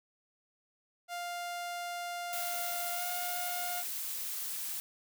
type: tone with pitch glide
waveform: sawtooth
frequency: 700 to 711 Hz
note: F5 to F5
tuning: +4 to +31 cents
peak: -33 dBFS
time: 1.08-3.84 s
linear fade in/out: 50 ms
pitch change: +27 cents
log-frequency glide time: 2.96-3.02 s
type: noise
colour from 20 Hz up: blue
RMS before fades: -38 dBFS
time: 2.33-4.8 s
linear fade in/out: 0 ms
effects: none